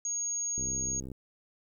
sine tone, 6600 Hz, G#8, 12 cents flat, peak -30 dBFS, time 0.05-1 s, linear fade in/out 2 ms
click train, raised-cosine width 3 ms, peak -29 dBFS, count 36, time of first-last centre 0.58-1.117 s, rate 65.2 Hz
effects 10-bit

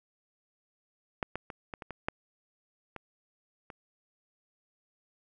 clicks, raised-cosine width 0.5 ms, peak -15 / -19 / -25 / -23 / -26 / -24 / -14 / -25 / -29 dBFS, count 9, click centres 1.228 / 1.356 / 1.502 / 1.738 / 1.822 / 1.907 / 2.085 / 2.963 / 3.702 s, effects none

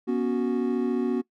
triangle chord, B suspended second, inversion none, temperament equal with one note detuned, 242.8 / 277.2 / 370 Hz, B3 / C#4 / F#4, -29 / 0 / 0 cents, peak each -24 / -27 / -25 dBFS, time 0.07-1.22 s, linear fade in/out 20 ms, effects noise-tail reverb RT60 0.1 s tail -20 dB re dry

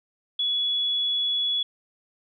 sine tone, 3390 Hz, G#7, 35 cents sharp, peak -22 dBFS, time 0.39-1.63 s, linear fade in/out 5 ms, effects none

